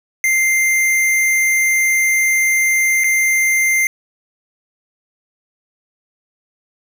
square tone with dropouts, 2093 Hz, C7, in tune, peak -13 dBFS, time 0.24-3.87 s, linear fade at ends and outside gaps 1 ms, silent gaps 3.037-3.042 s, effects none

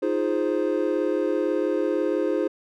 triangle chord, F minor seventh, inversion third, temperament equal, 311.1 / 349.2 / 415.3 / 523.3 Hz, Eb4 / F4 / Ab4 / C5, 0 / 0 / 0 / 0 cents, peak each -25 dBFS, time 0.02-2.48 s, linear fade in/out 10 ms, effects none

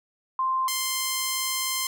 sine / 5% pulse tone pair in turn, 1046.5 / 1046.5 Hz, C6 / C6, 0 / 0 cents, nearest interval unison, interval 0 cents, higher neither, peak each -22 / -13 dBFS, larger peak second, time 0.39-0.68 / 0.68-1.87 s, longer second, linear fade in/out 2 ms, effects none

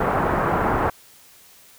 white low-pass noise, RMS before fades -21 dBFS, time 0-0.9 s, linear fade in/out 5 ms, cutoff 1300 Hz, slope 24 dB/octave, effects white hiss -50 dBFS RMS until 1.78 s

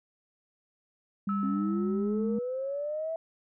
sine tone with pitch glide, 200 to 211.9 Hz, G3 to G#3, +35 to +35 cents, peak -27 dBFS, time 1.27-2.39 s, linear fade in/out 5 ms, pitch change +100 cents, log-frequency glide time 1.72-2.26 s
sine tone with exponential decay, 1300 Hz, E6, 24 cents flat, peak -31 dBFS, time 1.29-3.13 s, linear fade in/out 1 ms, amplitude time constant 400 ms
sine linear sweep, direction up, 262.4 to 659.3 Hz, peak -30 dBFS, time 1.43-3.16 s, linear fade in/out 2 ms
effects tanh soft clip ceiling -18 dBFS

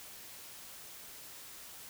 silence, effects white hiss -50 dBFS RMS until 1.89 s

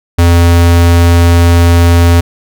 square tone, 85.6 Hz, F2, 34 cents flat, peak -4 dBFS, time 0.18-2.21 s, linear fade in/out 10 ms, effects none

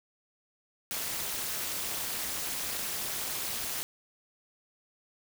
white noise with amplitude modulation, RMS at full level -31 dBFS, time 0.91-3.83 s, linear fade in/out 0 ms, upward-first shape sine, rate 232 Hz, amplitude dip 80%, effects none

